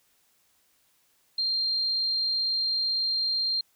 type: tone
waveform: sine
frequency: 4186 Hz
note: C8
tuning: in tune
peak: -24 dBFS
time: 1.38-3.61 s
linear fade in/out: 5 ms
effects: white hiss -67 dBFS RMS until 3.75 s